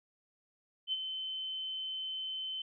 sine tone with ADSR envelope, 3066 Hz, G7, 39 cents flat, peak -29 dBFS, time 0.87-2.62 s, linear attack 56 ms, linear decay 32 ms, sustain -7 dB, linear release 4 ms, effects none

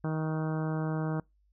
harmonic tone with a mistuned harmonic, 157.4 Hz, D#3, 20 cents sharp, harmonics 1 / 2 / 3 / 4 / 5 / 6 / 7 / 8 / 9 / 10, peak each -30 / -36 / -40 / -42 / -44 / -46 / -47 / -48 / -49 / -50 dBFS, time 0.04-1.2 s, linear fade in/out 2 ms, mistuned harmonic 10, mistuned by -32 cents, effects noise-tail reverb RT60 0.2 s tail -26 dB re dry + added 50 Hz sine -65 dBFS peak until 1.52 s

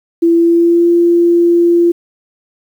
sine tone with pitch glide, 336.1 to 343.4 Hz, E4 to F4, +34 to -29 cents, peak -6 dBFS, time 0.22-1.92 s, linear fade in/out 10 ms, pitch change +37 cents, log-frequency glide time 0.35-0.89 s, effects 7-bit

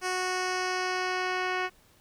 10% pulse tone with low-pass filter sweep, 367.9 Hz, F#4, 10 cents flat, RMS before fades -30 dBFS, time 0.01-1.7 s, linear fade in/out 50 ms, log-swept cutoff 8200 to 3100 Hz, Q 1.3, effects pink hiss -61 dBFS RMS until 2 s

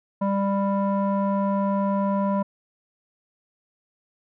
square tone with low-pass filter, 197.8 Hz, G3, 16 cents sharp, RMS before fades -23 dBFS, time 0.21-2.43 s, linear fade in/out 10 ms, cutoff 870 Hz, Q 5.7, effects none

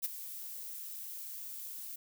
violet noise with ADSR envelope, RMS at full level -31 dBFS, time 0.02-1.96 s, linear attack 28 ms, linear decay 19 ms, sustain -13 dB, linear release 6 ms, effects none

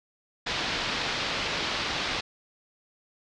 white low-pass noise, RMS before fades -30 dBFS, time 0.46-2.21 s, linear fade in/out 10 ms, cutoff 4600 Hz, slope 24 dB/octave, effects low-pass 7000 Hz 12 dB/octave

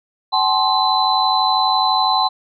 sine tone cluster, 761 / 853 / 1050 / 4023 Hz, F#5 / G#5 / C6 / B7, +48 / +46 / +6 / +31 cents, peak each -19 dBFS, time 0.32-2.29 s, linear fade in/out 20 ms, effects none

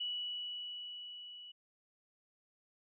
sine tone with level ramp, 2944 Hz, F#7, 9 cents flat, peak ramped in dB -35 to -49 dBFS, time 0-1.52 s, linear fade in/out 10 ms, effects none

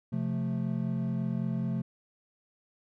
triangle chord, F major, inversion second, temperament equal, 130.81 / 174.61 / 220 Hz, C3 / F3 / A3, 0 / 0 / 0 cents, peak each -31 dBFS, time 0.12-1.82 s, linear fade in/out 10 ms, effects none

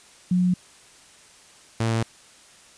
sine / sawtooth tone pair in turn, 180.6 / 113.48 Hz, F#3 / A#2, -42 / -46 cents, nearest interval minor sixth, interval 804 cents, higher first, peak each -17 dBFS, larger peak neither, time 0.31-0.54 / 1.8-2.03 s, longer neither, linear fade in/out 5 ms, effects white hiss -51 dBFS RMS until 2.77 s + resampled to 22050 Hz

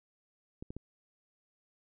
clicks, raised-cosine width 3 ms, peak -29 / -29 / -28 dBFS, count 3, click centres 0.625 / 0.705 / 0.766 s, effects none

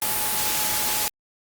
sine tone in noise, 850 Hz, G#5, 40 cents sharp, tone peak -33 dBFS, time 0.02-1.08 s, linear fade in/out 0 ms, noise white, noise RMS -24 dBFS, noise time 0.02-1.08 s, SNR -12 dB, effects Opus 32 kbps

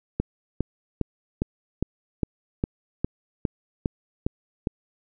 click train, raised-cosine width 3 ms, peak -10 dBFS, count 12, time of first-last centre 0.2-4.672 s, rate 2.46 Hz, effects none

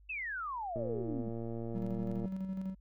sine exponential sweep, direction down, 2707 to 207.7 Hz, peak -36 dBFS, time 0.09-1.29 s, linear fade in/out 10 ms
click train, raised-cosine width 2 ms, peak -28 dBFS, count 173, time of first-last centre 0.76-2.256 s, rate 115 Hz
triangle tone with tremolo, 190 Hz, F#3, 46 cents sharp, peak -32 dBFS, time 1.74-2.75 s, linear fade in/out 20 ms, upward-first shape square, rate 12 Hz, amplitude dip 40%
effects added 50 Hz sine -57 dBFS peak until 2.8 s

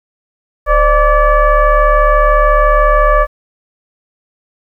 sine tone with frequency modulation, 599 Hz, D5, 34 cents sharp, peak -6 dBFS, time 0.66-3.27 s, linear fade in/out 50 ms, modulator 562 Hz, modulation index 1.5, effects 8-bit

